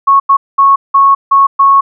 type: tone bursts at uneven times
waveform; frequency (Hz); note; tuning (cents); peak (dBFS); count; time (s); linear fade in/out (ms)
sine; 1102; C#6; -11; -3; 6; 0.07-0.2 / 0.29-0.37 / 0.58-0.76 / 0.94-1.15 / 1.31-1.47 / 1.59-1.81; 10
effects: none